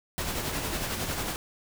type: noise with tremolo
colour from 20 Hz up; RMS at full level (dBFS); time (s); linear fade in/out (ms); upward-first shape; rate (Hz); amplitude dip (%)
pink; -30; 0.18-1.36; 0; sine; 11; 40
effects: none